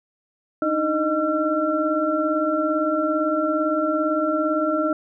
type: tone cluster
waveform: sine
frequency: 295.6 / 313.3 / 618 / 1356 Hz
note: D4 / D#4 / D#5 / E6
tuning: +11 / +12 / -12 / +49 cents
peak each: -29 / -23 / -23 / -25 dBFS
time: 0.62-4.93 s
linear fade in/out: 2 ms
effects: none